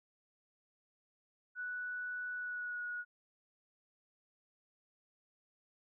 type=tone with pitch glide; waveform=sine; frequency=1479 to 1455.3 Hz; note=F#6 to F#6; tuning=-1 to -29 cents; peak=-38 dBFS; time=1.55-3.05 s; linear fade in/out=50 ms; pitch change=-28 cents; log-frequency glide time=2.35-2.82 s; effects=none